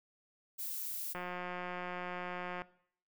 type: noise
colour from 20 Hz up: violet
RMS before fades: -40 dBFS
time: 0.58-1.14 s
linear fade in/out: 20 ms
type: click train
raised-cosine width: 0.5 ms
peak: -26 dBFS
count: 264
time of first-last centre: 1.15-2.619 s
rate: 179 Hz
effects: noise-tail reverb RT60 0.6 s tail -19 dB re dry